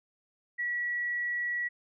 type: tone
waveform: sine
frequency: 1933 Hz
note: B6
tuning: 38 cents flat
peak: -29 dBFS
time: 0.58-1.69 s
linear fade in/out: 20 ms
effects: none